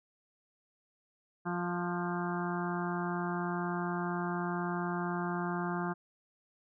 harmonic tone with a mistuned harmonic, 175.8 Hz, F3, 12 cents sharp, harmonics 1 / 2 / 4 / 5 / 6 / 7 / 8 / 9, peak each -35 / -38 / -41 / -42 / -43 / -43 / -44 / -45 dBFS, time 1.45-5.94 s, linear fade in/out 20 ms, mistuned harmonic 7, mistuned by -24 cents, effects none

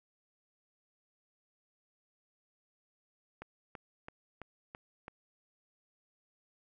click train, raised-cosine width 0.5 ms, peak -29 dBFS, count 6, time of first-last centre 3.42-5.081 s, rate 3.01 Hz, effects none

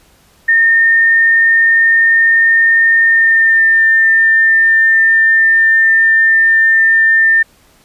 sine tone with pitch glide, 1823 to 1798.9 Hz, A#6 to A6, -39 to +38 cents, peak -6 dBFS, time 0.48-7.43 s, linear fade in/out 10 ms, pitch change -23 cents, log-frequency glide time 3.04-3.67 s, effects pink hiss -49 dBFS RMS until 7.84 s + resampled to 32000 Hz

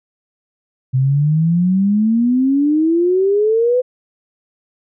sine exponential sweep, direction up, 127.5 to 510 Hz, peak -11 dBFS, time 0.93-3.82 s, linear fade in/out 20 ms, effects none

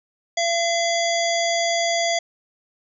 harmonic tone with a mistuned harmonic, 680 Hz, F5, 46 cents flat, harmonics 1 / 3 / 5 / 7 / 9 / 10, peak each -21 / -26 / -28 / -29 / -31 / -31 dBFS, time 0.37-2.19 s, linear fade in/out 5 ms, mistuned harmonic 5, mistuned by -15 cents, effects none

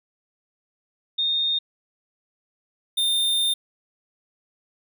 sine / square tone pair in turn, 3672 / 3624 Hz, A#7 / A#7, -27 / -50 cents, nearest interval unison, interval 23 cents, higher first, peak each -20 dBFS, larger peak neither, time 1.18-1.59 / 2.97-3.54 s, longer second, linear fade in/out 10 ms, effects none

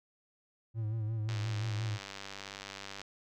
triangle tone with vibrato, 110 Hz, A2, in tune, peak -30 dBFS, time 0.74-1.99 s, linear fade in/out 50 ms, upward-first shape sine, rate 5.7 Hz, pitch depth 60 cents each way
click train, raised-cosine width 0.2 ms, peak -25 dBFS, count 171, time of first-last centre 1.29-3.016 s, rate 98.5 Hz
effects none

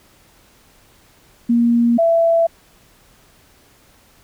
sine tone pair in turn, 235.7 / 666.7 Hz, A#3 / E5, +19 / +19 cents, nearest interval octave + tritone, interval 1800 cents, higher second, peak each -11 dBFS, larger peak neither, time 1.49-1.98 / 1.98-2.47 s, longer neither, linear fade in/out 10 ms, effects pink hiss -52 dBFS RMS until 4.23 s

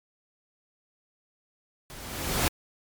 pink noise with level ramp, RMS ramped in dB -45 to -23 dBFS, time 1.9-2.48 s, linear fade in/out 0 ms, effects MP3 96 kbps

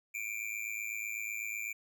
square tone with amplitude modulation, 2364 Hz, D7, 11 cents sharp, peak -33 dBFS, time 0.14-1.73 s, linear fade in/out 10 ms, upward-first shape sine, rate 108 Hz, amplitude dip 90%, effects none

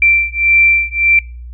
sine beating tone pair, 2349 / 2350.7 Hz, D7 / D7, 0 / +1 cents, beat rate 1.7 Hz, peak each -12 dBFS, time 0.02-1.19 s, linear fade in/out 2 ms, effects noise-tail reverb RT60 0.4 s tail -24 dB re dry + added 60 Hz sine -27 dBFS peak until 1.53 s

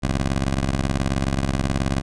15% pulse ring-modulated tone, 67.3 Hz, C2, 49 cents sharp, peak -11 dBFS, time 0.02-2.02 s, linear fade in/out 20 ms, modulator 24.3 Hz, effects resampled to 22050 Hz

